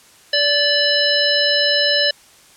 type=harmonic tone with a mistuned harmonic; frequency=580 Hz; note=D5; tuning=22 cents flat; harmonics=1 / 3 / 5 / 7 / 9; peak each=-20 / -20 / -20 / -20 / -20 dBFS; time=0.33-2.11 s; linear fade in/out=5 ms; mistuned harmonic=5; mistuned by=+40 cents; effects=white hiss -48 dBFS RMS until 2.56 s + low-pass 10000 Hz 12 dB/octave